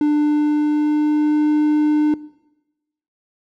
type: tone with pitch glide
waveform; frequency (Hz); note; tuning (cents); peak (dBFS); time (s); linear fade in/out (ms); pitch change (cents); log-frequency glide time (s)
triangle; 297.4 to 301.2; D4 to D4; +22 to +44; -11; 0.01-2.14; 2; +22; 0.11-1.42
effects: noise-tail reverb RT60 1.0 s tail -20 dB re dry